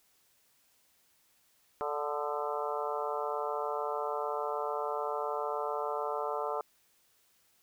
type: harmonic tone with a mistuned harmonic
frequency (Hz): 146.83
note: D3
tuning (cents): 0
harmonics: 3 / 4 / 5 / 6 / 7 / 8 / 9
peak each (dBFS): -37 / -38 / -39 / -40 / -40 / -41 / -42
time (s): 1.81-6.61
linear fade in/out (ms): 0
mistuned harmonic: 8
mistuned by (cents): +45
effects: white hiss -69 dBFS RMS until 7.62 s